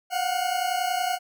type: tone pair together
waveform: 40% pulse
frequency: 713 / 743.7 Hz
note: F5 / F#5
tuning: +36 / +9 cents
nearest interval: minor second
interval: 73 cents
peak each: -26 dBFS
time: 0.1-1.19 s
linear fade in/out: 50 ms
effects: none